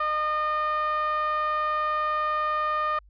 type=tone with band-pass filter; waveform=sawtooth; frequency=610 Hz; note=D#5; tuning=34 cents flat; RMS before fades=-26 dBFS; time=0-2.99 s; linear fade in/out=5 ms; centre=1300 Hz; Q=3.6; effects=added 50 Hz sine -51 dBFS peak until 3.09 s + resampled to 11025 Hz

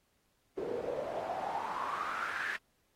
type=noise with band-pass filter sweep; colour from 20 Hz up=pink; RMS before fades=-37 dBFS; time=0.57-2.57 s; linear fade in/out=10 ms; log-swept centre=410 to 1800 Hz; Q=6.7; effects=pink hiss -75 dBFS RMS until 2.95 s + AAC 48 kbps

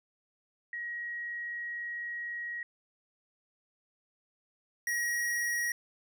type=tone pair in turn; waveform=sine / square; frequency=1898 / 1898 Hz; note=A#6 / A#6; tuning=+31 / +31 cents; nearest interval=unison; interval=0 cents; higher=neither; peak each=-35 / -30 dBFS; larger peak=second; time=0.73-2.63 / 4.87-5.72 s; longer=first; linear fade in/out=2 ms; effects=none

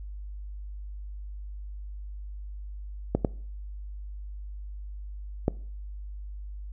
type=clicks; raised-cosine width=2 ms; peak=-9 dBFS; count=3; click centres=3.15 / 3.248 / 5.481 s; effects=noise-tail reverb RT60 0.5 s tail -22 dB re dry + added 50 Hz sine -36 dBFS peak until 6.72 s

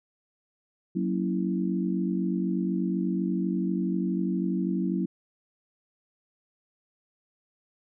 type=chord; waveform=sine; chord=F# dominant seventh; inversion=none; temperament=equal; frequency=185 / 233.1 / 277.2 / 329.6 Hz; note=F#3 / A#3 / C#4 / E4; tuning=0 / 0 / 0 / 0 cents; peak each=-27 / -33 / -33 / -31 dBFS; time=0.95-5.06 s; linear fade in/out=10 ms; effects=none

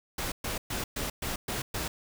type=noise bursts; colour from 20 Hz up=pink; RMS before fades=-33 dBFS; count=7; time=0.18-1.88 s; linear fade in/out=5 ms; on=140 ms; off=120 ms; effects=none

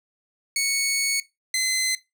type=tone pair in turn; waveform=15% pulse; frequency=2217 / 2049 Hz; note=C#7 / C7; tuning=0 / -37 cents; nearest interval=minor second; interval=137 cents; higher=first; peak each=-15 dBFS; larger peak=neither; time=0.56-1.2 / 1.54-1.95 s; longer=first; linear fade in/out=2 ms; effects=noise-tail reverb RT60 0.2 s tail -18 dB re dry

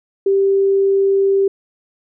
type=tone; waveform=sine; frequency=392 Hz; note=G4; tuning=in tune; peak=-11 dBFS; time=0.26-1.48 s; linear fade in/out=5 ms; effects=none

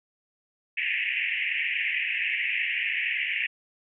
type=band-pass noise; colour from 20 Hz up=white; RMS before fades=-28 dBFS; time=0.77-3.47 s; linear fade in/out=10 ms; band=1800 to 2800 Hz; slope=96 dB/octave; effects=none

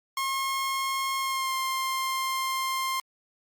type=tone with pitch glide; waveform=sawtooth; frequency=1076 to 1055.7 Hz; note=C6 to C6; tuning=+48 to +15 cents; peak=-23 dBFS; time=0.17-3 s; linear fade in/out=2 ms; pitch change=-33 cents; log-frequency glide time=1.18-1.54 s; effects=Opus 48 kbps

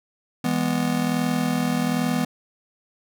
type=chord; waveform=square; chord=E major; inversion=none; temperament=just; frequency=164.81 / 206 / 247.2 Hz; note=E3 / G#3 / B3; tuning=0 / -14 / +2 cents; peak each=-27 / -28 / -24 dBFS; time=0.44-2.25 s; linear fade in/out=5 ms; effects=none

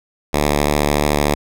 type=tone with vibrato; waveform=5% pulse; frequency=73.5 Hz; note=D2; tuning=2 cents sharp; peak=-3 dBFS; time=0.33-1.35 s; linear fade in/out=10 ms; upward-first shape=triangle; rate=3.1 Hz; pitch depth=14 cents each way; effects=none

